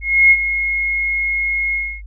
sine tone with ADSR envelope, 2159 Hz, C#7, 46 cents flat, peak -5 dBFS, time 0.01-2.02 s, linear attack 300 ms, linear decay 50 ms, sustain -11 dB, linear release 280 ms, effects added 50 Hz sine -31 dBFS peak until 2.06 s

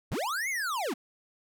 square linear two-way sweep, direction up then down, 34.65 to 2239 to 202.6 Hz, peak -30 dBFS, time 0.11-0.94 s, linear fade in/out 10 ms, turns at 0.49 s, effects none

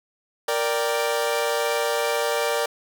sawtooth chord, G minor, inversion first, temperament equal, 466.2 / 587.3 / 784 Hz, Bb4 / D5 / G5, 0 / 0 / 0 cents, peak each -21 / -21 / -26 dBFS, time 0.48-2.66 s, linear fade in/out 5 ms, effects none

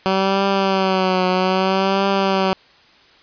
10% pulse tone with vibrato, 190 Hz, F#3, 46 cents sharp, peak -7 dBFS, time 0.06-2.53 s, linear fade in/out 0 ms, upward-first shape triangle, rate 0.62 Hz, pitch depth 63 cents each way, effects white hiss -50 dBFS RMS until 3.22 s + resampled to 11025 Hz

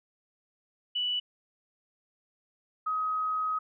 sine tone pair in turn, 2960 / 1263.7 Hz, F#7 / D#6, 0 / +26 cents, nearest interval octave + minor third, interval 1474 cents, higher first, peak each -27 dBFS, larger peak neither, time 0.95-1.2 / 2.86-3.59 s, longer second, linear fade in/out 10 ms, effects none

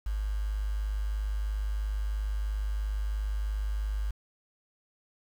sine tone with quantisation, 51.5 Hz, G#1, 14 cents flat, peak -28 dBFS, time 0.06-4.11 s, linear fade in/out 5 ms, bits 8, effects none

